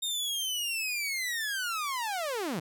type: linear sweep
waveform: sawtooth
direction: down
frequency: 3700 to 138.8 Hz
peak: -27 dBFS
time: 0.02-2.6 s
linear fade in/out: 10 ms
effects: none